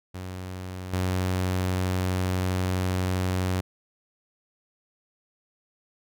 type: tone with level steps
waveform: sawtooth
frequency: 92.3 Hz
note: F#2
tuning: 4 cents flat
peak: -30 / -20 dBFS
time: 0.14-3.61 s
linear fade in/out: 10 ms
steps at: 0.93 s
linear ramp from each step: 2 ms
effects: none